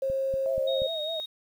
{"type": "tone with pitch glide", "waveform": "sine", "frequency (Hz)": [537, 532.7], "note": ["C5", "C5"], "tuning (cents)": [45, 31], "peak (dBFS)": -25, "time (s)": [0.02, 0.87], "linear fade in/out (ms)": 5, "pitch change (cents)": -14, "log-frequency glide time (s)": [0.54, 0.76]}
{"type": "click train", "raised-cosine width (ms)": 5, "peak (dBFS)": -28, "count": 4, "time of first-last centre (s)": [0.1, 0.819], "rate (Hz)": 4.17}
{"type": "tone with vibrato", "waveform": "sine", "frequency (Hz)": 630, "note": "D#5", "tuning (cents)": 21, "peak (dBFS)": -31, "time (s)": [0.46, 1.2], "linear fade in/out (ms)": 0, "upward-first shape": "sine", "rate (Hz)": 4.9, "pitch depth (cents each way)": 86}
{"type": "tone", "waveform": "sine", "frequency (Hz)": 3742, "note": "A#7", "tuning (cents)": 6, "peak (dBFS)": -32, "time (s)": [0.67, 1.26], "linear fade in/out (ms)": 10}
{"effects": ["9-bit"]}